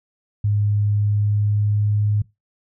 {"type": "tone with pitch glide", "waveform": "sine", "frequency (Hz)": [103.5, 104.46], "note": ["G#2", "G#2"], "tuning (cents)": [-5, 11], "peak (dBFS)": -16, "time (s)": [0.44, 2.22], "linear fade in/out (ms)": 5, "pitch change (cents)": 16, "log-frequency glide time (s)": [0.9, 2.1], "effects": ["noise-tail reverb RT60 0.2 s tail -20 dB re dry"]}